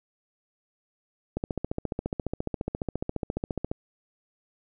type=click train; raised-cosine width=2 ms; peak=-15 dBFS; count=35; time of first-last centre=1.37-3.715 s; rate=14.5 Hz; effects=none